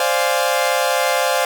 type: chord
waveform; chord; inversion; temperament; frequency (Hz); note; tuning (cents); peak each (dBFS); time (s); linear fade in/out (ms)
sawtooth; D half-diminished seventh; third; equal; 523.3 / 587.3 / 698.5 / 830.6; C5 / D5 / F5 / Ab5; 0 / 0 / 0 / 0; -16 / -18 / -17 / -20; 0-1.45; 2
effects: none